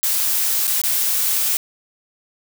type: noise with dropouts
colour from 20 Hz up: blue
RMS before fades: -19 dBFS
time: 0.03-1.57 s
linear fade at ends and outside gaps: 0 ms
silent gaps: 0.67-0.677 / 0.816-0.837 s
effects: none